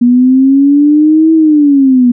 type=linear two-way sweep; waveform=sine; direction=up then down; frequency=239.4 to 323.9 to 239.4 Hz; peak=-3 dBFS; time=0.01-2.12 s; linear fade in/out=10 ms; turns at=1.33 s; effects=none